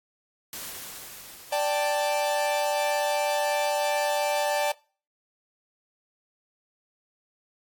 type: noise with exponential decay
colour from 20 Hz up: white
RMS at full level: -36 dBFS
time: 0.53-3.98 s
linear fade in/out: 1 ms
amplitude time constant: 750 ms
type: chord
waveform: 45% pulse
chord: D suspended fourth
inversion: none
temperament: equal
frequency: 587.3 / 784 / 880 Hz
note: D5 / G5 / A5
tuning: 0 / 0 / 0 cents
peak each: -26 / -30 / -29 dBFS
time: 1.52-4.72 s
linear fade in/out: 5 ms
effects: noise-tail reverb RT60 0.4 s tail -24 dB re dry + AAC 64 kbps